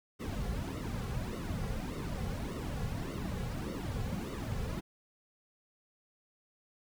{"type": "noise with flanger", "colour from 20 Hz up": "brown", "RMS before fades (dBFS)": -37, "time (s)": [0.19, 4.81], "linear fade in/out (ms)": 20, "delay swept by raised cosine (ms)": [1.2, 3.3], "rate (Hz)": 1.7, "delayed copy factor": -0.8, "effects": []}